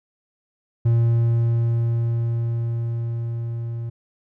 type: tone with level ramp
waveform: triangle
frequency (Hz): 116.54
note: A#2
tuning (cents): 0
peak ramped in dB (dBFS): -12 to -24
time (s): 0.85-3.9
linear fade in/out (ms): 10
effects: none